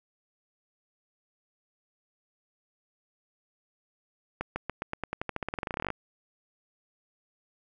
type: accelerating click train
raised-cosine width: 0.5 ms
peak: -16 dBFS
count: 25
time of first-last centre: 4.41-5.903 s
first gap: 150 ms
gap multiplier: 0.91
effects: none